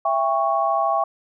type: chord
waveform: sine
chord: C# diminished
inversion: first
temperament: just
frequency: 665.2 / 798.3 / 1108.7 Hz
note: E5 / G5 / C#6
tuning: +16 / +31 / 0 cents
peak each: -22 dBFS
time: 0.05-1.04 s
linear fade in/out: 5 ms
effects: none